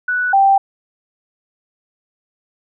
sine tone pair in turn, 1480 / 784 Hz, F#6 / G5, 0 / 0 cents, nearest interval major seventh, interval 1100 cents, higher first, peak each -15 / -8 dBFS, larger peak second, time 0.08-0.33 / 0.33-0.58 s, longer neither, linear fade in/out 5 ms, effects none

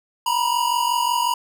square tone pair together, 942.3 / 987.8 Hz, A#5 / B5, +18 / 0 cents, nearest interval minor second, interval 82 cents, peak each -22 dBFS, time 0.26-1.34 s, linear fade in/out 5 ms, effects none

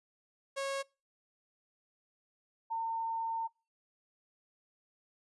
sawtooth / sine tone pair in turn, 548 / 907.4 Hz, C#5 / A#5, -20 / -47 cents, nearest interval major sixth, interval 873 cents, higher second, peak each -30 / -32 dBFS, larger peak first, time 0.56-0.83 / 2.7-3.48 s, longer second, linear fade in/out 20 ms, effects noise-tail reverb RT60 0.3 s tail -25 dB re dry + resampled to 24000 Hz

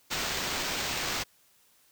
violet noise with sample-and-hold, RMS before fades -32 dBFS, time 0.1-1.24 s, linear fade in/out 20 ms, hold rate 11025 Hz, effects white hiss -64 dBFS RMS until 1.91 s

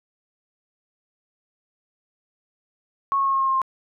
sine tone with pitch steps, 1100 / 1093 / 1086.1 / 1079.2 / 1072.4 / 1065.6 / 1058.9 Hz, C#6 / C#6 / C#6 / C#6 / C6 / C6 / C6, -14 / -25 / -36 / -47 / +42 / +31 / +20 cents, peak -18 dBFS, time 3.12-3.617 s, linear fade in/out 0 ms, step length 71 ms, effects none

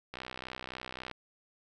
click train, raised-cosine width 0.3 ms, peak -24 dBFS, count 63, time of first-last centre 0.14-1.113 s, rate 63.7 Hz, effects none

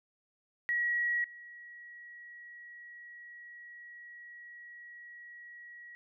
sine tone with level steps, 1914 Hz, A#6, 45 cents sharp, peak -28 / -47 dBFS, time 0.69-5.95 s, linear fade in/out 0 ms, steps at 1.24 s, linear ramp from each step 2 ms, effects none

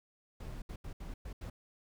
brown noise bursts at uneven times, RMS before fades -43 dBFS, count 6, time 0.4-0.62 / 0.69-0.76 / 0.84-0.93 / 1-1.14 / 1.25-1.33 / 1.41-1.5 s, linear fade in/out 5 ms, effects none

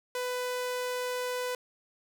sawtooth tone, 498.3 Hz, B4, 15 cents sharp, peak -27 dBFS, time 0.15-1.55 s, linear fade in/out 2 ms, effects none

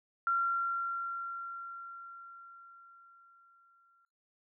sine tone with exponential decay, 1373 Hz, F6, 30 cents flat, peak -26 dBFS, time 0.27-4.05 s, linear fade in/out 1 ms, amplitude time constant 820 ms, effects noise-tail reverb RT60 0.3 s tail -25 dB re dry

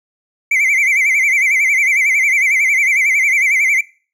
triangle tone with vibrato, 2185 Hz, C#7, 26 cents flat, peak -9 dBFS, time 0.51-3.81 s, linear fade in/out 5 ms, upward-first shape sine, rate 11 Hz, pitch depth 130 cents each way, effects noise-tail reverb RT60 0.4 s tail -22 dB re dry

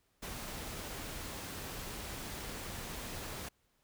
pink noise, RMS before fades -43 dBFS, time 0.22-3.49 s, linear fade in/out 10 ms, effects pink hiss -75 dBFS RMS until 3.83 s

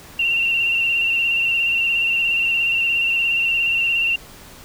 sine tone with vibrato, 2739 Hz, F7, 34 cents flat, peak -16 dBFS, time 0.19-4.16 s, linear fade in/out 5 ms, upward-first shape square, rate 17 Hz, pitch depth 24 cents each way, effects pink hiss -42 dBFS RMS until 4.64 s

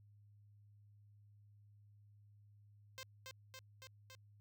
5% pulse tone with echo, 523.3 Hz, C5, in tune, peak -36 dBFS, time 2.98-3.03 s, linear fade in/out 0 ms, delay 280 ms, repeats 4, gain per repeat -2 dB, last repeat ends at 4.15 s, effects added 103 Hz sine -62 dBFS peak until 4.4 s

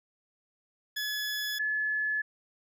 20% pulse / sine tone pair in turn, 1704 / 1716.8 Hz, G#6 / A6, +44 / -43 cents, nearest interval unison, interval 13 cents, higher second, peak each -26 / -27 dBFS, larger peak first, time 0.96-1.59 / 1.59-2.22 s, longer neither, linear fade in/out 10 ms, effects none

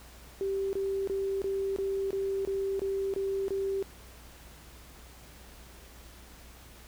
sine tone bursts, 390.2 Hz, G4, 8 cents flat, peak -28 dBFS, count 10, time 0.41-3.826 s, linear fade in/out 0 ms, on 320 ms, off 24 ms, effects added 60 Hz sine -52 dBFS peak until 6.87 s + pink hiss -53 dBFS RMS until 6.87 s

